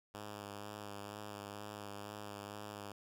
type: tone with vibrato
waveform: 5% pulse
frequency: 103 Hz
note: G#2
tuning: 14 cents flat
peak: -34 dBFS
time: 0.14-2.92 s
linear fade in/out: 5 ms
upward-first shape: sine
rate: 2.1 Hz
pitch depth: 25 cents each way
effects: none